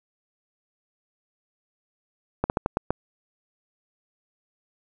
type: slowing click train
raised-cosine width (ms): 1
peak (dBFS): -8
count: 6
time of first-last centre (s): 2.44-2.906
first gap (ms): 59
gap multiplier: 1.23
effects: none